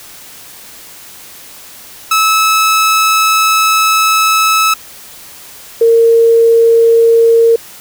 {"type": "tone pair in turn", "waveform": ["sawtooth", "sine"], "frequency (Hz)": [1300, 459.6], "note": ["E6", "A#4"], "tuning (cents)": [-24, -25], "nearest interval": "octave + tritone", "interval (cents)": 1801, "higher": "first", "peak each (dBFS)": -4, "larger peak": "neither", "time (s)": [[2.11, 4.74], [5.81, 7.56]], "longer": "first", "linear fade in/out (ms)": 5, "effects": ["white hiss -34 dBFS RMS until 7.8 s"]}